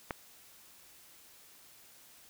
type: click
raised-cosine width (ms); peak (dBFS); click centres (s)
0.5; -19; 0.108
effects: white hiss -58 dBFS RMS until 2.29 s